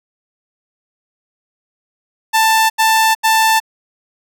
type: tone bursts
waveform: sawtooth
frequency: 886 Hz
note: A5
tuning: 12 cents sharp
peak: -6 dBFS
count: 3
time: 2.33-3.602 s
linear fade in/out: 20 ms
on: 370 ms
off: 81 ms
effects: none